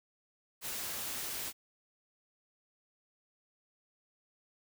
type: noise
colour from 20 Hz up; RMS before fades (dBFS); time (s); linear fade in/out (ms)
white; -39; 0.61-1.53; 50
effects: none